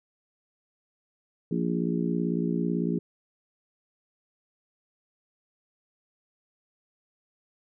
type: harmonic tone with a mistuned harmonic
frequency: 58 Hz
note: A#1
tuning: 8 cents flat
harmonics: 3 / 4 / 5 / 6 / 7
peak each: -28 / -30 / -32 / -34 / -35 dBFS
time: 1.51-2.99 s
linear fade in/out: 5 ms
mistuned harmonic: 7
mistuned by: +25 cents
effects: none